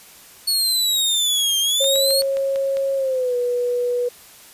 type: exponential two-way sweep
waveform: sawtooth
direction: down then up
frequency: 4401 to 3160 to 4401 Hz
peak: -14 dBFS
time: 0.47-2.22 s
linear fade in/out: 10 ms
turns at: 1.59 s
type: tone with pitch glide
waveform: sine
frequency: 545 to 488.4 Hz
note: C#5 to B4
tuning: -29 to -19 cents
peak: -18 dBFS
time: 1.8-4.09 s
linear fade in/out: 10 ms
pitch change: -190 cents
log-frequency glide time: 2.96-3.36 s
type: clicks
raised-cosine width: 0.2 ms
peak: -17 dBFS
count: 7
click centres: 1.843 / 1.958 / 2.107 / 2.221 / 2.37 / 2.559 / 2.77 s
effects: white hiss -45 dBFS RMS until 4.53 s + resampled to 32000 Hz